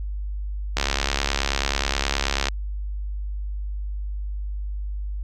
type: click train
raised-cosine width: 0.2 ms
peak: -4 dBFS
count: 120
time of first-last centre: 0.77-2.485 s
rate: 69.4 Hz
effects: added 50 Hz sine -26 dBFS peak until 5.23 s